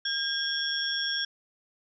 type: tone cluster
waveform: sine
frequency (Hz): 1612 / 3248 / 3397 / 5500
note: G6 / G#7 / G#7 / F8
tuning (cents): +48 / -39 / +38 / -27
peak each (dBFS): -32 / -34 / -33 / -32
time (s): 0.05-1.25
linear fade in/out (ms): 5
effects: none